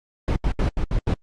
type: noise bursts at uneven times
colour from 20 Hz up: brown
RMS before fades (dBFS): -20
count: 6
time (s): 0.28-0.36 / 0.44-0.52 / 0.59-0.69 / 0.77-0.84 / 0.91-0.99 / 1.07-1.14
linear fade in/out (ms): 2
effects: low-pass 5000 Hz 12 dB/octave + Opus 24 kbps